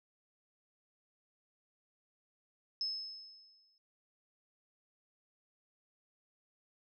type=tone with exponential decay; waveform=sine; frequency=5200 Hz; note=E8; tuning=24 cents flat; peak=-32 dBFS; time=2.81-3.78 s; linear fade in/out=1 ms; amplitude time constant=210 ms; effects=none